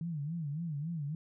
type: tone with vibrato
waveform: sine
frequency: 156 Hz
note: D#3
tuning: 5 cents sharp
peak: -34 dBFS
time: 0.01-1.15 s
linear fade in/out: 2 ms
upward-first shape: sine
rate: 3.6 Hz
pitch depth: 170 cents each way
effects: none